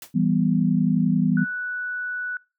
white noise with exponential decay, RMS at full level -34 dBFS, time 0.02-0.14 s, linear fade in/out 2 ms, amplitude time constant 26 ms
sine chord, E minor, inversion none, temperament equal, 164.81 / 196 / 246.9 Hz, E3 / G3 / B3, 0 / 0 / 0 cents, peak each -22 dBFS, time 0.14-1.45 s, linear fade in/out 20 ms
sine tone, 1480 Hz, F#6, in tune, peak -26 dBFS, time 1.37-2.37 s, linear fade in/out 2 ms
effects noise-tail reverb RT60 0.3 s tail -24 dB re dry

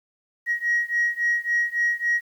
sine beating tone pair, 1894 / 1897.6 Hz, A#6 / A#6, +27 / +30 cents, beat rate 3.6 Hz, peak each -22 / -23 dBFS, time 0.46-2.21 s, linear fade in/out 50 ms, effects tanh soft clip ceiling -15 dBFS + 9-bit

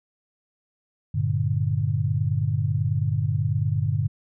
sine chord, G minor, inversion none, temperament equal with one note detuned, 98 / 116.54 / 146.32 Hz, G2 / Bb2 / D3, 0 / 0 / -6 cents, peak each -25 dBFS, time 1.14-4.08 s, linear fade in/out 10 ms, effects none

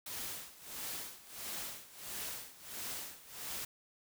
white noise with tremolo, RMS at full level -41 dBFS, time 0.06-3.65 s, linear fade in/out 5 ms, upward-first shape sine, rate 1.5 Hz, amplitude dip 85%, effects none

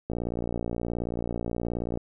click train, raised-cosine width 2 ms, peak -17 dBFS, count 111, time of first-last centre 0.1-1.974 s, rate 58.7 Hz, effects none

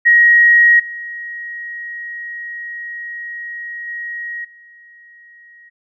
sine tone with level steps, 1890 Hz, A#6, 23 cents sharp, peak -6 / -25 / -23 / -41 dBFS, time 0.05-5.7 s, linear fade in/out 20 ms, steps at 0.79 / 3.87 / 4.44 s, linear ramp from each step 10 ms, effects none

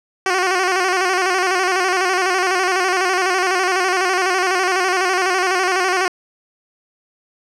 10% pulse tone with vibrato, 370 Hz, F#4, in tune, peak -7 dBFS, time 0.26-6.08 s, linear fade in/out 2 ms, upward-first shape square, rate 12 Hz, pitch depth 55 cents each way, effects low-pass 7000 Hz 12 dB/octave

